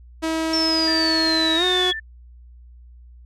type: tone with pitch glide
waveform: sawtooth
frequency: 322 to 365.6 Hz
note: E4 to F#4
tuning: -41 to -21 cents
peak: -17 dBFS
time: 0.22-1.92 s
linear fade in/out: 20 ms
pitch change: +220 cents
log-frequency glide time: 1.56-1.64 s
type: exponential sweep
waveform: sine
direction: down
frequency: 5440 to 3346 Hz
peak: -19 dBFS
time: 0.53-1.93 s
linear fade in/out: 5 ms
type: tone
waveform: sine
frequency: 1774 Hz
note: A6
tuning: 14 cents sharp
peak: -27 dBFS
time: 0.87-2 s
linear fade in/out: 10 ms
effects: added 60 Hz sine -42 dBFS peak until 3.25 s + low-pass 9000 Hz 12 dB/octave